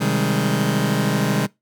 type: chord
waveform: sawtooth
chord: Ab major seventh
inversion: first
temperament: just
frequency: 129.78 / 155.74 / 194.67 / 207.7 Hz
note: C3 / Eb3 / G3 / Ab3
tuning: -14 / +2 / -12 / 0 cents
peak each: -19 dBFS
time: 0-1.47 s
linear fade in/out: 20 ms
effects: noise-tail reverb RT60 0.2 s tail -23 dB re dry